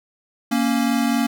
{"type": "tone pair together", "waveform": "square", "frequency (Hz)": [233.1, 277.2], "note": ["A#3", "C#4"], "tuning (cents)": [0, 0], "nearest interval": "minor third", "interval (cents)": 300, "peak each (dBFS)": [-20, -22], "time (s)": [0.51, 1.27], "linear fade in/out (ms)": 10, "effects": []}